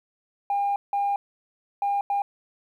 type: tone bursts at uneven times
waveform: sine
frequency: 805 Hz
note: G5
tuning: 46 cents sharp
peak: -20 dBFS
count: 4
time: 0.5-0.76 / 0.93-1.16 / 1.82-2.01 / 2.1-2.22 s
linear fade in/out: 2 ms
effects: tanh soft clip ceiling -19 dBFS + 10-bit